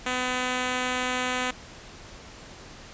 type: tone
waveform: 5% pulse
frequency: 252.2 Hz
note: B3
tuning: 36 cents sharp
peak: -14 dBFS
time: 0.06-1.51 s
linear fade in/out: 5 ms
effects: pink hiss -45 dBFS RMS until 2.93 s + resampled to 16000 Hz